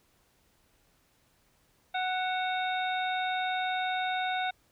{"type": "harmonic tone with a mistuned harmonic", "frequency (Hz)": 740, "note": "F#5", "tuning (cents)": 0, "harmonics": [1, 2, 3, 4, 5], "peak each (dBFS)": [-30, -35, -38, -45, -38], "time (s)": [1.94, 4.51], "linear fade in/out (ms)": 10, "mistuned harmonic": 4, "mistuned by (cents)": -150, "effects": ["pink hiss -68 dBFS RMS until 4.71 s"]}